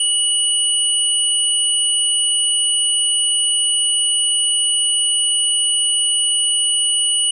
sine tone pair together, 2931 / 9305 Hz, F#7 / D9, -17 / -17 cents, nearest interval octave + minor sixth, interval 2000 cents, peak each -17 dBFS, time 0-7.31 s, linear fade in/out 5 ms, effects none

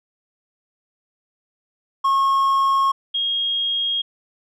triangle / sine tone pair in turn, 1088 / 3260 Hz, C#6 / G#7, -33 / -33 cents, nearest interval octave + perfect fifth, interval 1900 cents, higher second, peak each -13 / -19 dBFS, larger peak first, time 2.04-2.92 / 3.14-4.02 s, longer neither, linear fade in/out 10 ms, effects none

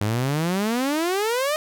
sawtooth exponential sweep, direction up, 99.7 to 626 Hz, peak -17 dBFS, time 0.01-1.56 s, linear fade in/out 0 ms, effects none

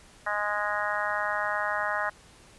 harmonic tone, 207.7 Hz, G#3, in tune, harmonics 3 / 4 / 5 / 6 / 7 / 8 / 9, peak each -34 / -34 / -34 / -34 / -34 / -34 / -34 dBFS, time 0.26-2.1 s, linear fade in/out 10 ms, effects pink hiss -54 dBFS RMS until 2.58 s + resampled to 24000 Hz

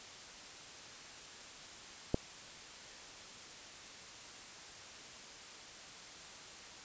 click, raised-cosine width 2 ms, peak -16 dBFS, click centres 2.144 s, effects white hiss -51 dBFS RMS until 6.84 s + resampled to 16000 Hz

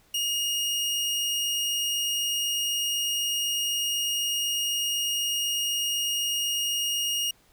sawtooth tone, 2858 Hz, F7, 39 cents sharp, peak -22 dBFS, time 0.14-7.31 s, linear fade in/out 5 ms, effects pink hiss -61 dBFS RMS until 7.52 s

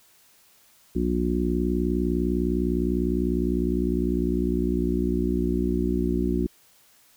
harmonic tone with a mistuned harmonic, 59.9 Hz, A#1, 48 cents sharp, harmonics 1 / 3 / 4 / 5 / 6, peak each -28 / -28 / -28 / -28 / -28 dBFS, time 0.95-6.47 s, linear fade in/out 10 ms, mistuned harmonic 1, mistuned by +93 cents, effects white hiss -58 dBFS RMS until 7.16 s

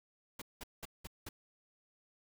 pink noise bursts, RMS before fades -45 dBFS, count 5, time 0.39-1.29 s, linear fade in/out 5 ms, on 28 ms, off 190 ms, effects none

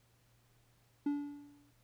triangle tone with exponential decay, 288.4 Hz, D4, 31 cents flat, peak -27 dBFS, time 1.06-1.71 s, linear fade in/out 5 ms, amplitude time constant 140 ms, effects added 118 Hz sine -70 dBFS peak until 1.83 s + pink hiss -72 dBFS RMS until 1.83 s

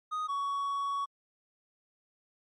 triangle tone pair in turn, 1244.5 / 1120.4 Hz, D#6 / C#6, 0 / +18 cents, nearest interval major second, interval 182 cents, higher first, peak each -29 / -28 dBFS, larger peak second, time 0.11-0.28 / 0.28-1.06 s, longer second, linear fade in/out 20 ms, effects MP3 48 kbps

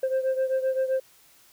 sine beating tone pair, 523.3 / 531 Hz, C5 / C5, 0 / +25 cents, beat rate 7.7 Hz, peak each -22 / -26 dBFS, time 0.03-1 s, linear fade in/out 5 ms, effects tanh soft clip ceiling -20 dBFS + white hiss -57 dBFS RMS until 1.52 s

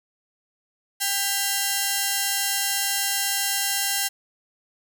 5% pulse ring-modulated tone, 1192 Hz, D6, 25 cents sharp, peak -7 dBFS, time 1-4.09 s, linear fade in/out 20 ms, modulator 397 Hz, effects none

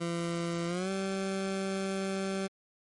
20% pulse tone with pitch glide, 170 to 193.04 Hz, F3 to G3, -46 to -26 cents, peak -26 dBFS, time 0-2.48 s, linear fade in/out 20 ms, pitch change +220 cents, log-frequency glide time 0.67-0.9 s, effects MP3 48 kbps

